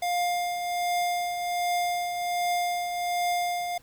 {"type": "tone with tremolo", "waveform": "square", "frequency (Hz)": 705, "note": "F5", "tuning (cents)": 16, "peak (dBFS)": -24, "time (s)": [0.02, 3.78], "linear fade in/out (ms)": 5, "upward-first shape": "triangle", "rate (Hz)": 1.3, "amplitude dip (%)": 50, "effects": ["pink hiss -58 dBFS RMS until 3.82 s"]}